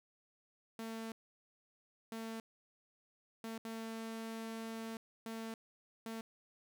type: tone bursts at uneven times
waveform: sawtooth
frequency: 224.9 Hz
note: A3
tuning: 38 cents sharp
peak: -38 dBFS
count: 6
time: 0.79-1.12 / 2.12-2.4 / 3.44-3.58 / 3.65-4.97 / 5.26-5.54 / 6.06-6.21 s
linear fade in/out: 2 ms
effects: none